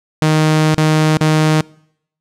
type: tone with dropouts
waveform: sawtooth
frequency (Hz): 155.56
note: D#3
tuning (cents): 0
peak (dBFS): -6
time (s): 0.22-1.61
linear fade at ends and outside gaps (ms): 0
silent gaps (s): 0.744-0.779 / 1.172-1.209
effects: noise-tail reverb RT60 0.7 s tail -25 dB re dry + low-pass 9000 Hz 12 dB/octave